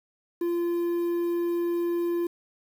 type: tone with quantisation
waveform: triangle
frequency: 344.5 Hz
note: F4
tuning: 24 cents flat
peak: -22 dBFS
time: 0.41-2.27 s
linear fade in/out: 5 ms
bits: 8
effects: none